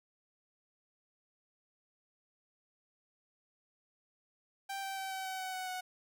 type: tone with pitch steps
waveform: sawtooth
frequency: 784 / 777.2 / 770.5 / 763.9 / 757.3 / 750.8 / 744.3 / 737.9 Hz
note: G5 / G5 / G5 / G5 / F#5 / F#5 / F#5 / F#5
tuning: 0 / -15 / -30 / -45 / +40 / +25 / +10 / -5 cents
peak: -34 dBFS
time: 4.69-5.81 s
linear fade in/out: 10 ms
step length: 140 ms
effects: none